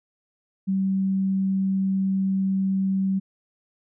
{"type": "tone", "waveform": "sine", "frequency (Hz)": 192.2, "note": "G3", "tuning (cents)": -34, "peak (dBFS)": -20, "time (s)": [0.67, 3.2], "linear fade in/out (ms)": 20, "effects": []}